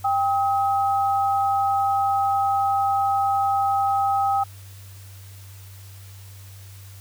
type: tone pair together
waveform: sine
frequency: 792 / 1271.9 Hz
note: G5 / D#6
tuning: +18 / +38 cents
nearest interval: minor sixth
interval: 820 cents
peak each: -19 / -25 dBFS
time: 0.04-4.44 s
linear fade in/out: 10 ms
effects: added 97 Hz sine -40 dBFS peak until 7 s + white hiss -49 dBFS RMS until 7 s